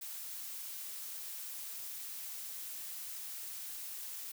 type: noise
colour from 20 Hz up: blue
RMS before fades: -44 dBFS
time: 0.01-4.32 s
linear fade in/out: 10 ms
effects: none